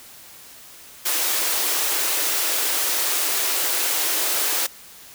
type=high-pass noise; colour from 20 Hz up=white; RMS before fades=-22 dBFS; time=1.05-4.67 s; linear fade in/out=10 ms; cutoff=290 Hz; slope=96 dB/octave; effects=white hiss -44 dBFS RMS until 5.14 s